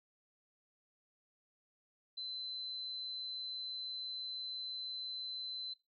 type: tone with amplitude modulation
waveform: sine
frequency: 4050 Hz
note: B7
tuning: 43 cents sharp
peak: -38 dBFS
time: 2.17-5.74 s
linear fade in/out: 10 ms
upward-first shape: sine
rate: 126 Hz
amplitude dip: 40%
effects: noise-tail reverb RT60 0.2 s tail -18 dB re dry